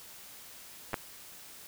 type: clicks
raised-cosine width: 0.5 ms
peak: -20 / -15 dBFS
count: 2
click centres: 0.933 / 0.942 s
effects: white hiss -50 dBFS RMS until 1.67 s